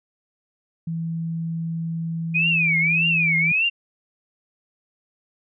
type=tone; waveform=sine; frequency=164.81 Hz; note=E3; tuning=in tune; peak=-24 dBFS; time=0.87-3.52 s; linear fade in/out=5 ms
type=tone with vibrato; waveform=sine; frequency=2438 Hz; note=D#7; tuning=36 cents flat; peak=-17 dBFS; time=2.34-3.7 s; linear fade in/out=20 ms; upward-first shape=triangle; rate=1.7 Hz; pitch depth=250 cents each way
effects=none